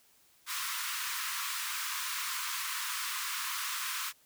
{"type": "high-pass noise", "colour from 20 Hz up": "pink", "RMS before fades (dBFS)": -36, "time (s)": [0.46, 4.13], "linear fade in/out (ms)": 50, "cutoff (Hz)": 980, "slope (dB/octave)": 96, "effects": ["white hiss -65 dBFS RMS until 4.25 s"]}